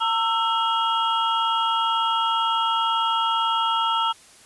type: tone cluster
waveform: sine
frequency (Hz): 911 / 1331 / 2862 / 3271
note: A#5 / E6 / F7 / G#7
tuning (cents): -40 / +16 / +42 / -27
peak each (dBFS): -23 / -23 / -30 / -28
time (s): 0-4.13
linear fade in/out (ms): 20
effects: white hiss -50 dBFS RMS until 4.45 s + resampled to 24000 Hz